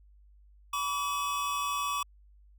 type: tone cluster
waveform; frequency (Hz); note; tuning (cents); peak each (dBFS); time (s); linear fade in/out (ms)
square; 984 / 1143 / 2548; B5 / D6 / D#7; -7 / -47 / +41; -40 / -31 / -40; 0.73-2.03; 5
effects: added 50 Hz sine -55 dBFS peak until 2.58 s